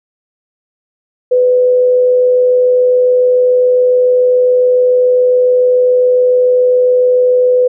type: tone with amplitude modulation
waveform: sine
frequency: 500 Hz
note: B4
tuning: 21 cents sharp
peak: -5 dBFS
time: 1.31-7.68 s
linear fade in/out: 10 ms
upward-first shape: sine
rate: 87.1 Hz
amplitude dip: 25%
effects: none